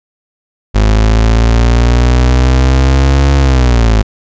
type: linear two-way sweep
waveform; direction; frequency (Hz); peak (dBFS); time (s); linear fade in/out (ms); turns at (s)
35% pulse; up then down; 52.2 to 69.5 to 52.2; -4; 0.74-4.03; 20; 3.36
effects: resampled to 16000 Hz